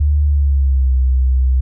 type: tone with pitch glide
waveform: sine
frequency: 73.4 to 64.27 Hz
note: D2 to C2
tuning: 0 to -30 cents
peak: -10 dBFS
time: 0-1.61 s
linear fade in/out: 10 ms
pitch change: -230 cents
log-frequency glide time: 0.24-0.93 s
effects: none